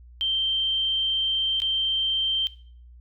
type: tone with dropouts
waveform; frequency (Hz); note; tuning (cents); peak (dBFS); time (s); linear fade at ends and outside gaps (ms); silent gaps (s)
sine; 3136; G7; 0; -22; 0.21-2.47; 0; 1.602-1.619
effects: noise-tail reverb RT60 0.5 s tail -17 dB re dry + added 60 Hz sine -45 dBFS peak until 3 s